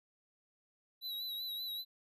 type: tone with vibrato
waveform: square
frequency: 3922 Hz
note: B7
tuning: 13 cents flat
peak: -39 dBFS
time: 1.01-1.85 s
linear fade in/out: 50 ms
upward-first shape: sine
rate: 5.2 Hz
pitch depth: 46 cents each way
effects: none